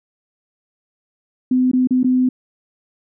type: tone with dropouts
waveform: sine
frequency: 254.4 Hz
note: C4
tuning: 48 cents flat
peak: -12 dBFS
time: 1.51-2.29 s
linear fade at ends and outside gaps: 5 ms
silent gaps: 1.715-1.733 / 1.873-1.907 / 2.032-2.043 s
effects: none